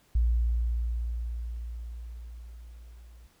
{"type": "tone with level ramp", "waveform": "sine", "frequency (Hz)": 58.27, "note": "A#1", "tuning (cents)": 0, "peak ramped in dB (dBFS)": [-20, -48], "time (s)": [0.15, 3.27], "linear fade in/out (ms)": 5, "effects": ["pink hiss -64 dBFS RMS until 3.4 s"]}